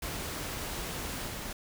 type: noise with level steps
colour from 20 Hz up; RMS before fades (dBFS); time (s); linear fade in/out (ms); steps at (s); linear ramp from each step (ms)
pink; -37 / -39; 0.02-1.53; 5; 1.28; 2
effects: none